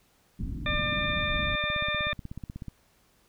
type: low-pass noise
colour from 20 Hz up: pink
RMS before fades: -33 dBFS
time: 0.39-1.56 s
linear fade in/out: 5 ms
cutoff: 290 Hz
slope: 48 dB/octave
type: harmonic tone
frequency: 598 Hz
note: D5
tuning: 31 cents sharp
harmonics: 1 / 2 / 3 / 4 / 6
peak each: -35 / -34 / -32 / -32 / -33 dBFS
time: 0.66-2.13 s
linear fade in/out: 2 ms
type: click train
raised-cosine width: 5 ms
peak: -25 dBFS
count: 18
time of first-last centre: 1.64-2.683 s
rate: 16.3 Hz
effects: pink hiss -65 dBFS RMS until 3.28 s